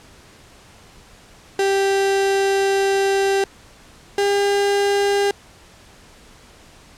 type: tone pair in turn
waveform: 35% pulse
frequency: 392 / 402.1 Hz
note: G4 / G4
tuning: 0 / +44 cents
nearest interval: unison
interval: 44 cents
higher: second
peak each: -14 dBFS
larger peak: neither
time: 1.59-3.44 / 4.18-5.31 s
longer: first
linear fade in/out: 2 ms
effects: pink hiss -47 dBFS RMS until 6.97 s + low-pass 9000 Hz 12 dB/octave